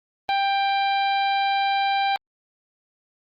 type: harmonic tone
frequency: 790 Hz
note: G5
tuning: 13 cents sharp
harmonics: 1 / 2 / 3 / 4 / 5 / 6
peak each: -20 / -31 / -30 / -34 / -33 / -43 dBFS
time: 0.29-2.16 s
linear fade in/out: 0 ms
effects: Opus 24 kbps